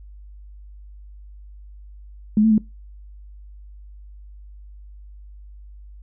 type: tone with pitch steps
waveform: sine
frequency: 212.2 / 221.6 / 214.7 Hz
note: G#3 / A3 / A3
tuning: +38 / +13 / -42 cents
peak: -12 dBFS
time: 2.37-2.58 s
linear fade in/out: 2 ms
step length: 70 ms
effects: noise-tail reverb RT60 0.2 s tail -21 dB re dry + added 50 Hz sine -39 dBFS peak until 6.02 s